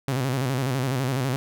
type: tone with vibrato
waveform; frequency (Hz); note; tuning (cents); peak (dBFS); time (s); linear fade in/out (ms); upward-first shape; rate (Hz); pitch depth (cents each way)
sawtooth; 130.81; C3; 0; -19; 0.08-1.36; 0; square; 12; 85
effects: none